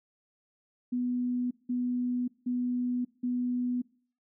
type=tone bursts; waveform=sine; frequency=246.9 Hz; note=B3; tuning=in tune; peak=-27 dBFS; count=4; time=0.92-3.82 s; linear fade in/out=10 ms; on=590 ms; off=180 ms; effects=noise-tail reverb RT60 0.5 s tail -23 dB re dry